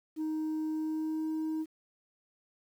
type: tone with pitch glide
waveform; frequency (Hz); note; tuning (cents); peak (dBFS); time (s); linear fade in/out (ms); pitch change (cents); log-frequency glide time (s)
sine; 312.4 to 315.1; D#4 to D#4; +7 to +22; -28; 0.16-1.66; 50; +15; 0.7-1.24
effects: tanh soft clip ceiling -30 dBFS + 10-bit